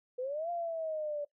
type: exponential two-way sweep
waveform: sine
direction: up then down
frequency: 488.5 to 698.5 to 578 Hz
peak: -33 dBFS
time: 0.18-1.25 s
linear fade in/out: 10 ms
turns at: 0.5 s
effects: noise-tail reverb RT60 0.1 s tail -19 dB re dry